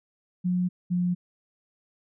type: tone pair in turn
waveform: sine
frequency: 180 / 177.93 Hz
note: F#3 / F3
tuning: -47 / +33 cents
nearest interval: unison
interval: 20 cents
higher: first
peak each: -22 dBFS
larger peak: neither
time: 0.44-0.69 / 0.9-1.15 s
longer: neither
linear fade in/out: 20 ms
effects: none